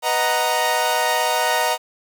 sawtooth chord, B major seventh, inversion none, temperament equal, 493.9 / 622.3 / 740 / 932.3 Hz, B4 / D#5 / F#5 / A#5, 0 / 0 / 0 / 0 cents, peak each -23 / -20 / -20 / -17 dBFS, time 0.02-1.78 s, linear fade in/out 50 ms, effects 8-bit

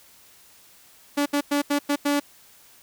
sawtooth tone bursts at uneven times, 287.7 Hz, D4, 36 cents flat, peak -16 dBFS, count 6, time 1.17-1.26 / 1.33-1.41 / 1.51-1.62 / 1.7-1.79 / 1.89-1.96 / 2.05-2.2 s, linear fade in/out 10 ms, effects white hiss -53 dBFS RMS until 2.82 s

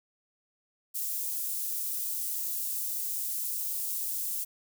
white high-pass noise, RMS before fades -33 dBFS, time 0.94-4.45 s, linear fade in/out 20 ms, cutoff 9400 Hz, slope 12 dB/octave, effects none

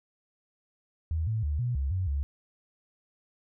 sine tone with pitch steps, 80.3 / 110.5 / 73.9 / 122.2 / 68.3 / 92.7 / 70.5 Hz, E2 / A2 / D2 / B2 / C#2 / F#2 / C#2, -45 / +8 / +11 / -18 / -25 / +4 / +30 cents, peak -26 dBFS, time 1.11-2.23 s, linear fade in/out 0 ms, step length 160 ms, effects none

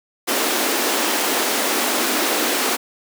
pink high-pass noise, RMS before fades -20 dBFS, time 0.27-2.77 s, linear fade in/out 20 ms, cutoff 240 Hz, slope 48 dB/octave, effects none

